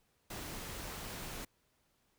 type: noise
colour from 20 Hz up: pink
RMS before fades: -44 dBFS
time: 0.3-1.45 s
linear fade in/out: 5 ms
effects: pink hiss -75 dBFS RMS until 2.18 s